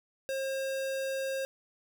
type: tone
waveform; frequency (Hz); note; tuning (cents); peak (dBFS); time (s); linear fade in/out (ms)
square; 536; C5; +42; -32; 0.29-1.45; 0
effects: none